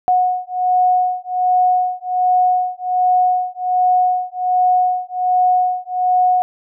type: beating tone pair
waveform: sine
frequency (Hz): 730 / 731.3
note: F#5 / F#5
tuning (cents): -24 / -20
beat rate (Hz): 1.3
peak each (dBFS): -16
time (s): 0.08-6.42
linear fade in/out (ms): 0
effects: none